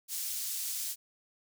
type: high-pass noise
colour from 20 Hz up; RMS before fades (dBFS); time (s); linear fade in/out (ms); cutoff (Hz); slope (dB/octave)
pink; -36; 0.08-0.96; 50; 6200; 12
effects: none